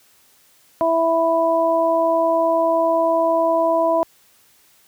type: harmonic tone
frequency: 329.6 Hz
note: E4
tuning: in tune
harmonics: 1 / 2 / 3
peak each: -24 / -16 / -21 dBFS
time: 0.81-4.03 s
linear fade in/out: 0 ms
effects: white hiss -55 dBFS RMS until 4.87 s + high-pass 60 Hz 12 dB/octave